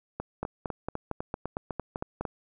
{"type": "two click trains", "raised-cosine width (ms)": 1, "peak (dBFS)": [-18, -17], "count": [9, 9], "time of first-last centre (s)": [[0.2, 2.21], [0.43, 2.252]], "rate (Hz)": [3.98, 4.39], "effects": []}